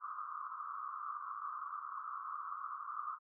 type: band-pass noise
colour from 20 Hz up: pink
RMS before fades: -44 dBFS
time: 0-3.19 s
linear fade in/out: 50 ms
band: 1100 to 1300 Hz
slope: 96 dB/octave
effects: none